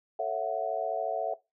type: chord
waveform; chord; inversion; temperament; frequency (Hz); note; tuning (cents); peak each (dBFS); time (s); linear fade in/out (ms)
sine; F# minor seventh; first; just; 444 / 555 / 666 / 740; A4 / C#5 / E5 / F#5; +16 / +2 / +18 / 0; -36 / -36 / -31 / -33; 0.19-1.34; 5
effects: noise-tail reverb RT60 0.2 s tail -17 dB re dry

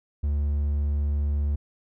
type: tone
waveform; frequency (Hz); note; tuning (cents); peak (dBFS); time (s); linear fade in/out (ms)
triangle; 72.6; D2; -19; -20; 0.23-1.56; 10
effects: none

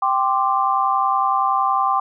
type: chord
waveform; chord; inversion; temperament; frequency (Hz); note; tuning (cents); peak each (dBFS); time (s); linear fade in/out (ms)
sine; G suspended fourth; none; just; 784 / 1045.3 / 1176; G5 / C6 / D6; 0 / -2 / +2; -20; 0.02-2; 5
effects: none

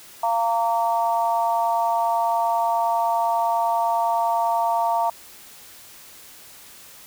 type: harmonic tone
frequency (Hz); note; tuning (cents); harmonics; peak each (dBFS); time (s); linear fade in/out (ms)
230; A#3; -23; 3 / 4 / 5; -22 / -21 / -30; 0.23-5.1; 5
effects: white hiss -45 dBFS RMS until 7.06 s

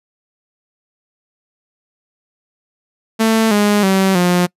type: tone with pitch steps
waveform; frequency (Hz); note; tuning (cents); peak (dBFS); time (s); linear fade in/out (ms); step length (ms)
sawtooth; 222.8 / 206.7 / 191.73 / 177.86; A3 / G#3 / G3 / F3; +22 / -8 / -38 / +32; -7; 3.19-4.47; 20; 320
effects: noise-tail reverb RT60 0.1 s tail -26 dB re dry + resampled to 32000 Hz

